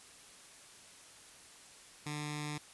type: tone with notch filter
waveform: 10% pulse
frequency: 149 Hz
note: D3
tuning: 25 cents sharp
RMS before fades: -40 dBFS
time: 2.06-2.58 s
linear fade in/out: 5 ms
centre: 550 Hz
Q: 0.62
effects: white hiss -56 dBFS RMS until 2.73 s + resampled to 24000 Hz